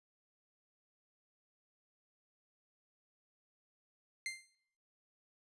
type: tone with exponential decay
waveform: sawtooth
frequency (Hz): 2093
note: C7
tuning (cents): 0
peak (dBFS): -32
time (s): 4.26-4.55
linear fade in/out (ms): 1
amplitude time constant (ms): 61
effects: noise-tail reverb RT60 0.6 s tail -18 dB re dry + resampled to 24000 Hz